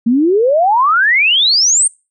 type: exponential sweep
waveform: sine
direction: up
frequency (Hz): 222.4 to 9090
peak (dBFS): -8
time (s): 0.06-1.88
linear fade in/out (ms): 10
effects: noise-tail reverb RT60 0.3 s tail -25 dB re dry